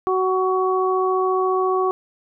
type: harmonic tone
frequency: 373.8 Hz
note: F#4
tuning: 18 cents sharp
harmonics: 1 / 2 / 3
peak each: -19 / -25 / -22 dBFS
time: 0.07-1.91 s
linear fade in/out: 0 ms
effects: none